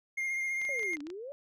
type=tone with vibrato; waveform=triangle; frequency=2122 Hz; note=C7; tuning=24 cents sharp; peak=-29 dBFS; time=0.17-0.96 s; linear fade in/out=10 ms; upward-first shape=triangle; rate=15 Hz; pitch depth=24 cents each way
type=clicks; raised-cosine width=0.2 ms; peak=-31 dBFS; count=9; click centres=0.616 / 0.651 / 0.794 / 0.831 / 0.934 / 0.969 / 1.005 / 1.069 / 1.102 s
type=exponential two-way sweep; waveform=sine; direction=down then up; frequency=587.3 to 279.4 to 587.3 Hz; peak=-39 dBFS; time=0.69-1.32 s; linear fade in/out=0 ms; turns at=1.01 s
effects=none